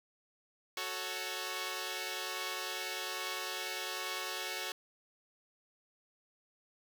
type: chord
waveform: 5% pulse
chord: F# minor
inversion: none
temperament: equal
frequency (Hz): 370 / 440 / 554.4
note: F#4 / A4 / C#5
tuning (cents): 0 / 0 / 0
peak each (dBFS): -30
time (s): 0.77-4.72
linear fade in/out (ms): 2
effects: none